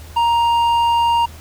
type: tone with hard clipping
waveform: sine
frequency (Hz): 936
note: A#5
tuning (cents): +7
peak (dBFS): -14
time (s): 0.16-1.26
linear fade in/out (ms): 10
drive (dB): 6
effects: added 79 Hz sine -35 dBFS peak until 1.4 s + pink hiss -42 dBFS RMS until 1.4 s